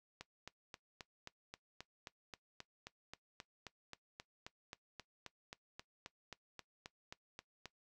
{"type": "click train", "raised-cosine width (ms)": 0.2, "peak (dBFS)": -30, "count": 29, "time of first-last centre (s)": [0.21, 7.657], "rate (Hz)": 3.76, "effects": ["noise-tail reverb RT60 0.1 s tail -18 dB re dry"]}